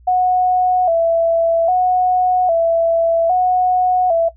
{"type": "tone with vibrato", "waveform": "sine", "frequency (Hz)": 698, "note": "F5", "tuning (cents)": -1, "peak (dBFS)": -11, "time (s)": [0.07, 4.29], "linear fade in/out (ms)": 10, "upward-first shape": "square", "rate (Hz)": 0.62, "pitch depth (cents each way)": 83, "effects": ["noise-tail reverb RT60 0.1 s tail -17 dB re dry", "added 60 Hz sine -43 dBFS peak until 4.36 s"]}